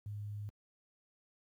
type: tone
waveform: sine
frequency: 103.7 Hz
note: G#2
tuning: 2 cents flat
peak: -39 dBFS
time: 0.06-0.49 s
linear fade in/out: 0 ms
effects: high-pass 60 Hz 12 dB/octave + 12-bit